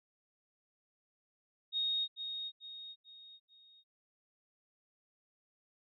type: tone with echo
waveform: sine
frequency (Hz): 3729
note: A#7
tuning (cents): 0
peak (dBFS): -31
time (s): 1.72-2.08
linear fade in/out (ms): 50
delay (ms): 440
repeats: 4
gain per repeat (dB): -7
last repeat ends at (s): 3.84
effects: none